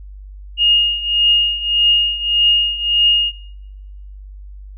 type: tone with tremolo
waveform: sine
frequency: 2849 Hz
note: F7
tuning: 34 cents sharp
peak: -8 dBFS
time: 0.57-3.33 s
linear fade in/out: 50 ms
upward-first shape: triangle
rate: 1.7 Hz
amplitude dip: 80%
effects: noise-tail reverb RT60 1.0 s tail -23 dB re dry + added 49 Hz sine -32 dBFS peak until 4.77 s